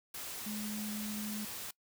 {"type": "tone in noise", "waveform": "sine", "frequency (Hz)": 211.4, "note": "G#3", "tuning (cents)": 31, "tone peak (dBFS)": -38, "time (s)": [0.46, 1.45], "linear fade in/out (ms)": 5, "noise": "white", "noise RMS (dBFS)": -43, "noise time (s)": [0.14, 1.71], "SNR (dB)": 2, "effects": ["noise-tail reverb RT60 0.1 s tail -23 dB re dry"]}